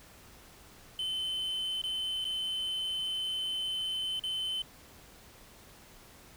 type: tone with dropouts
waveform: triangle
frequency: 3059 Hz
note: G7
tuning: 43 cents flat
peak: -30 dBFS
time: 0.99-4.62 s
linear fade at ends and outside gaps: 2 ms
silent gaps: 1.817-1.838 / 2.244-2.251 / 4.195-4.237 s
effects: pink hiss -55 dBFS RMS until 6.36 s